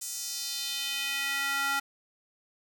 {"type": "tone with high-pass filter sweep", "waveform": "square", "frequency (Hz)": 277.2, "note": "C#4", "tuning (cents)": 0, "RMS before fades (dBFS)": -32, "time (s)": [0.01, 1.8], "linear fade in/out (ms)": 10, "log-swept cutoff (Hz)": [7300, 1200], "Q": 2, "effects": []}